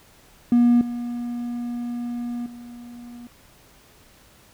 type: tone with level steps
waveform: triangle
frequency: 240 Hz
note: B3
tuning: 49 cents flat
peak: -10 / -24 / -35 dBFS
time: 0.52-3.27 s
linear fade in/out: 2 ms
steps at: 0.81 / 2.46 s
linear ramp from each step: 2 ms
effects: tanh soft clip ceiling -8 dBFS + pink hiss -53 dBFS RMS until 4.53 s